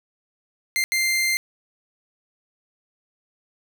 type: tone bursts at uneven times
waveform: sawtooth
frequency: 2093 Hz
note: C7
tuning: in tune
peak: -16 dBFS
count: 2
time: 0.76-0.84 / 0.92-1.37 s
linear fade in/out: 0 ms
effects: none